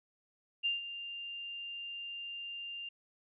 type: tone with ADSR envelope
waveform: sine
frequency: 2794 Hz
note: F7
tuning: in tune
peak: -28 dBFS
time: 0.63-2.89 s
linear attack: 26 ms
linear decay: 150 ms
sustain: -12 dB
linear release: 5 ms
effects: none